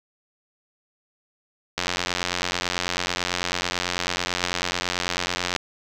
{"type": "click train", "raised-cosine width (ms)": 0.2, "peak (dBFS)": -6, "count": 338, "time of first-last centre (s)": [1.78, 5.562], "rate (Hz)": 89.1, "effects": []}